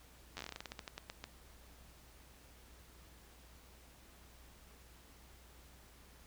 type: slowing click train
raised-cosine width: 0.2 ms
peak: -26 dBFS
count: 18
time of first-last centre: 0.37-1.241 s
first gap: 10 ms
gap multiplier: 1.18
effects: added 60 Hz sine -61 dBFS peak until 6.26 s + pink hiss -62 dBFS RMS until 6.26 s